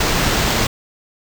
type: noise with sample-and-hold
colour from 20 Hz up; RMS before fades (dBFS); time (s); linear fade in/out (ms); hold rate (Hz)
pink; -17; 0-0.67; 5; 11025
effects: none